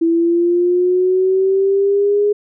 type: linear sweep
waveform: sine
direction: up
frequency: 329.6 to 415.3 Hz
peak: -11 dBFS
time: 0.01-2.33 s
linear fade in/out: 10 ms
effects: none